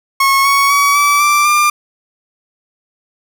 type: tone with pitch steps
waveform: 30% pulse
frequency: 1093 / 1112.7 / 1132.9 / 1153.3 / 1174.2 / 1195.4 Hz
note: C#6 / C#6 / C#6 / D6 / D6 / D6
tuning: -25 / +6 / +37 / -32 / -1 / +30 cents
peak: -6 dBFS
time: 0.2-1.7 s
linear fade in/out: 5 ms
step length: 250 ms
effects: none